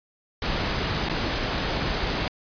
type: noise with dropouts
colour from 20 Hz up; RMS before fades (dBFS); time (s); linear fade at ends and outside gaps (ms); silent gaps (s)
pink; -26; 0.42-2.28; 2; 1.088-1.096
effects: resampled to 11025 Hz